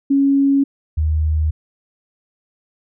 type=tone pair in turn; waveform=sine; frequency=276.8 / 77.67 Hz; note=C#4 / D#2; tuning=-2 / -2 cents; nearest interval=octave + minor seventh; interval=2200 cents; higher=first; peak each=-11 / -14 dBFS; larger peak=first; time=0.1-0.64 / 0.97-1.51 s; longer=neither; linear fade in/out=10 ms; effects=none